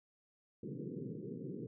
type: band-pass noise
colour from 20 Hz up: pink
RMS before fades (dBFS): -44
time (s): 0.63-1.67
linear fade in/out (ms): 5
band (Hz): 120 to 480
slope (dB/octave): 96
effects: none